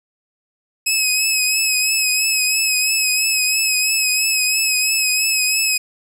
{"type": "tone with vibrato", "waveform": "15% pulse", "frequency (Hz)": 2556, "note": "D#7", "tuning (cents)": 46, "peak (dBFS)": -8, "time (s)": [0.86, 5.78], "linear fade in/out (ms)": 10, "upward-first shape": "triangle", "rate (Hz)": 3, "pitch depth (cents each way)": 45, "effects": []}